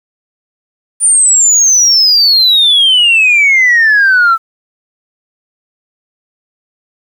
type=exponential sweep; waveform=sine; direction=down; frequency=9360 to 1313 Hz; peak=-3 dBFS; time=1-4.38 s; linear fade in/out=50 ms; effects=tanh soft clip ceiling -2 dBFS + 7-bit

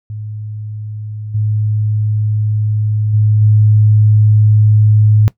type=tone with level steps; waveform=sine; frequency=106.6 Hz; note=G#2; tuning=46 cents sharp; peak=-22 / -12 / -8 / -6 dBFS; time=0.1-5.28 s; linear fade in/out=0 ms; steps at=1.34 / 3.13 / 3.41 s; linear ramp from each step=10 ms; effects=noise-tail reverb RT60 0.1 s tail -18 dB re dry

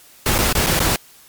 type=noise with dropouts; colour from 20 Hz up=pink; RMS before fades=-17 dBFS; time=0.26-0.96 s; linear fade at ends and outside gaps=1 ms; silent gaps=0.381-0.387 / 0.527-0.551 / 0.663-0.668 / 0.793-0.802 s; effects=white hiss -47 dBFS RMS until 1.28 s + MP3 96 kbps

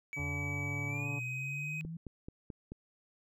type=tone with pitch glide; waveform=triangle; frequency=2284 to 2520 Hz; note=D7 to D#7; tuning=-49 to +21 cents; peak=-36 dBFS; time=0.13-1.81 s; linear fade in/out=0 ms; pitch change=+170 cents; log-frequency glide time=0.88-1.08 s
type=harmonic tone; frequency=143.7 Hz; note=D3; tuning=37 cents flat; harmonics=1 / 2 / 3 / 4 / 5 / 6 / 7 / 8; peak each=-39 / -44 / -51 / -52 / -54 / -51 / -58 / -56 dBFS; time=0.16-1.2 s; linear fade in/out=20 ms
type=exponential sweep; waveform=sine; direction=up; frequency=82 to 167.7 Hz; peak=-39 dBFS; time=0.19-1.97 s; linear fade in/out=5 ms
type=click train; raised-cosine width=3 ms; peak=-30 dBFS; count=5; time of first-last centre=1.85-2.72 s; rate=4.6 Hz
effects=none

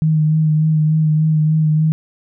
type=tone with vibrato; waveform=sine; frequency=155.56 Hz; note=D#3; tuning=in tune; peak=-11 dBFS; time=0.02-1.92 s; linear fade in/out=0 ms; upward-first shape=sine; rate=3.4 Hz; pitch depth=23 cents each way; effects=none

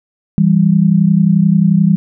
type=tone pair together; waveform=sine; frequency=165.8 / 197.17 Hz; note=E3 / G3; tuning=+10 / +10 cents; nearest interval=minor third; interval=300 cents; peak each=-10 dBFS; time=0.38-1.96 s; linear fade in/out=0 ms; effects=none

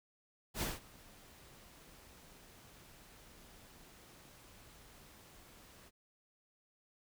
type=noise with ADSR envelope; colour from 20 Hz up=pink; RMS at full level=-36 dBFS; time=0.54-5.91 s; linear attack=73 ms; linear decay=180 ms; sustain=-23 dB; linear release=37 ms; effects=none

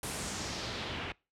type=noise with low-pass filter sweep; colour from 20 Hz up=pink; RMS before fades=-38 dBFS; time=0.03-1.12 s; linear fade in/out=2 ms; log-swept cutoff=11000 to 2500 Hz; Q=2; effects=noise-tail reverb RT60 0.3 s tail -25 dB re dry + high-pass 60 Hz 12 dB/octave

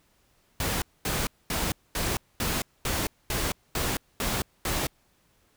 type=noise bursts; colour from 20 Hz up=pink; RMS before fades=-28 dBFS; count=10; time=0.6-4.87 s; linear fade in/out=2 ms; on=220 ms; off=230 ms; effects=pink hiss -66 dBFS RMS until 5.56 s

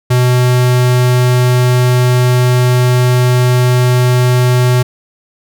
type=tone; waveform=square; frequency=124.8 Hz; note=B2; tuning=19 cents sharp; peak=-8 dBFS; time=0.1-4.83 s; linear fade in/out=10 ms; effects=none

